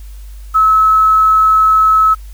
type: tone with quantisation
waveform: sine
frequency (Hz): 1294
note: E6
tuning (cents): -32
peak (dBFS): -6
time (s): 0.54-2.15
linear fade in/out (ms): 20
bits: 6
effects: added 50 Hz sine -28 dBFS peak until 2.33 s + white hiss -47 dBFS RMS until 2.33 s